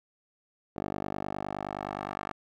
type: tone with band-pass filter sweep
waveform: 10% pulse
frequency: 49.64 Hz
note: G1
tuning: 22 cents sharp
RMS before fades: -36 dBFS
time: 0.76-2.33 s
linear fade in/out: 10 ms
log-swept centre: 490 to 1100 Hz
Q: 1.4
effects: none